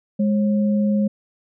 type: tone pair together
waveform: sine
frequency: 206.8 / 540 Hz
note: G#3 / C#5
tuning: -7 / -45 cents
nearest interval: octave + perfect fourth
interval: 1662 cents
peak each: -16 / -27 dBFS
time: 0.19-1.08 s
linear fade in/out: 10 ms
effects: none